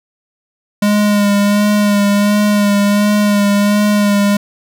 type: tone with vibrato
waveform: square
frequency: 205.3 Hz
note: G#3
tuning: 20 cents flat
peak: -10 dBFS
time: 0.82-4.37 s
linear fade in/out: 5 ms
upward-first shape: sine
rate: 1.4 Hz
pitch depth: 25 cents each way
effects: none